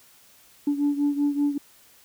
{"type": "beating tone pair", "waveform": "sine", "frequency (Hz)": [286.9, 292.1], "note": ["D4", "D4"], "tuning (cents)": [-40, -9], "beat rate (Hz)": 5.2, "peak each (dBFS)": [-21, -25], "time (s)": [0.67, 1.58], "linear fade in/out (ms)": 5, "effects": ["tanh soft clip ceiling -16 dBFS", "white hiss -55 dBFS RMS until 2.04 s"]}